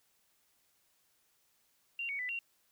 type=tone with pitch steps; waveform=sine; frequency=2767 / 2234 / 1994 / 2755 Hz; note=F7 / C#7 / B6 / F7; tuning=-17 / +13 / +16 / -24 cents; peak=-35 dBFS; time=1.99-2.39 s; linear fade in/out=2 ms; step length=100 ms; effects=white hiss -73 dBFS RMS until 2.71 s